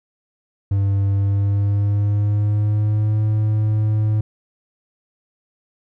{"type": "tone with pitch glide", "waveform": "triangle", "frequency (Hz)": [99, 107.34], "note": ["G2", "A2"], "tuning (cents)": [18, -42], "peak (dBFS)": -13, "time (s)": [0.71, 4.21], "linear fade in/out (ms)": 5, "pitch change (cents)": 140, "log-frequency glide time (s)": [1.14, 3.22], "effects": []}